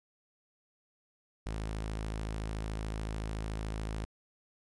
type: tone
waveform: sawtooth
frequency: 53.7 Hz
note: A1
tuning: 41 cents flat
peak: -31 dBFS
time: 1.46-4.05 s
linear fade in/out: 0 ms
effects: resampled to 24000 Hz + 12-bit